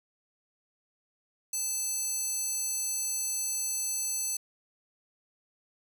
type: tone with high-pass filter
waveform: square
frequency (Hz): 878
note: A5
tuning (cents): -4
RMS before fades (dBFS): -32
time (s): 1.53-4.37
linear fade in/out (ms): 5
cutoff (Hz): 7100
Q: 3.9
effects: none